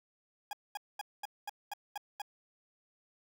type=tone bursts; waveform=40% pulse; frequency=825 Hz; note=G#5; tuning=12 cents flat; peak=-36 dBFS; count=8; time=0.51-2.218 s; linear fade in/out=2 ms; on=21 ms; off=220 ms; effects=none